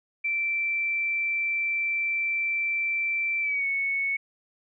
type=tone with pitch glide; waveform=sine; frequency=2340 to 2212 Hz; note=D7 to C#7; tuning=-7 to -4 cents; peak=-24 dBFS; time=0.24-4.17 s; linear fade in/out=10 ms; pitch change=-97 cents; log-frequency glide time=3.41-3.66 s; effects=none